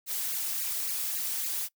blue noise with flanger, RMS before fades -32 dBFS, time 0.06-1.69 s, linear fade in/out 50 ms, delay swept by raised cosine 0.43 to 4.43 ms, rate 3.6 Hz, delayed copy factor +0.95, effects noise-tail reverb RT60 0.1 s tail -23 dB re dry

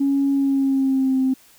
sine tone with pitch glide, 277.2 to 262.1 Hz, C#4 to C4, 0 to +3 cents, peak -15 dBFS, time 0-1.34 s, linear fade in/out 10 ms, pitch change -97 cents, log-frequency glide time 0.32-1.19 s, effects tanh soft clip ceiling -11 dBFS + white hiss -52 dBFS RMS until 1.58 s

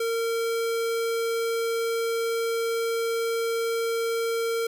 square tone, 458.9 Hz, A#4, 27 cents flat, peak -25 dBFS, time 0-4.67 s, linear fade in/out 5 ms, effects none

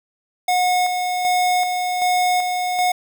square tone with tremolo, 726 Hz, F#5, 33 cents flat, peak -16 dBFS, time 0.48-2.92 s, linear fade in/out 5 ms, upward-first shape square, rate 1.3 Hz, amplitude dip 40%, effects 8-bit

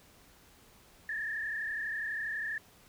sine tone with frequency modulation, 1760 Hz, A6, in tune, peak -33 dBFS, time 1.09-2.58 s, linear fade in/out 2 ms, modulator 32.2 Hz, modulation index 2.2, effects pink hiss -60 dBFS RMS until 2.88 s

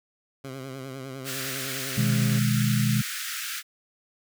15% pulse tone with vibrato, 133 Hz, C3, 29 cents sharp, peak -29 dBFS, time 0.44-2.39 s, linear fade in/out 5 ms, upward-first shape triangle, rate 9.9 Hz, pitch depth 73 cents each way
pink high-pass noise, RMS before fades -33 dBFS, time 1.24-3.63 s, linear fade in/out 50 ms, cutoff 1300 Hz, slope 96 dB/octave
sine chord, G# minor, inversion first, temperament just, 124.59 / 155.74 / 207.7 Hz, B2 / D#3 / G#3, +16 / +2 / 0 cents, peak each -23 / -28 / -25 dBFS, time 1.97-3.02 s, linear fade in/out 10 ms
effects none

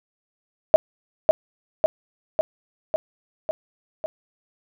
sine tone with echo, 633 Hz, D#5, 30 cents sharp, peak -6 dBFS, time 0.74-0.76 s, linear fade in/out 0 ms, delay 550 ms, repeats 6, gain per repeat -3 dB, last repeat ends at 4.06 s, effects none

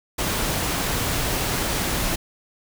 pink noise, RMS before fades -24 dBFS, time 0.18-2.16 s, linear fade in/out 10 ms, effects none

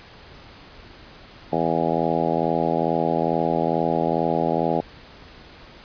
harmonic tone, 82.3 Hz, E2, 2 cents flat, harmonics 2 / 3 / 4 / 5 / 6 / 7 / 8 / 9 / 10, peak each -28 / -28 / -28 / -28 / -28 / -28 / -28 / -28 / -28 dBFS, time 1.52-4.81 s, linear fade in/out 10 ms, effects pink hiss -45 dBFS RMS until 5.84 s + resampled to 11025 Hz

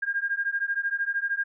sine beating tone pair, 1608 / 1621 Hz, G6 / G#6, +44 / -42 cents, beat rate 13 Hz, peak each -28 dBFS, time 0.02-1.44 s, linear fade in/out 10 ms, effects none

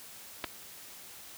clicks, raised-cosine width 0.3 ms, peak -18 dBFS, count 2, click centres 0.441 / 0.444 s, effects white hiss -49 dBFS RMS until 1.37 s + high-pass 60 Hz 12 dB/octave

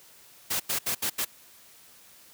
white noise bursts at uneven times, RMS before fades -28 dBFS, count 5, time 0.5-0.6 / 0.69-0.79 / 0.86-0.95 / 1.02-1.1 / 1.18-1.25 s, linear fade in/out 10 ms, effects white hiss -54 dBFS RMS until 2.33 s + high-pass 60 Hz 12 dB/octave

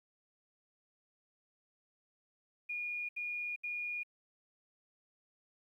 sine tone bursts, 2436 Hz, D#7, 37 cents flat, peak -36 dBFS, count 3, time 2.69-4.034 s, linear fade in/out 10 ms, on 400 ms, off 72 ms, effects 12-bit

